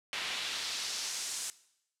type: noise with band-pass filter sweep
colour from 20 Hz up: pink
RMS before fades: -37 dBFS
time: 0.13-1.5 s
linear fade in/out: 0 ms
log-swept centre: 2700 to 7800 Hz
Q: 1.3
effects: noise-tail reverb RT60 0.8 s tail -19 dB re dry + low-pass 12000 Hz 12 dB/octave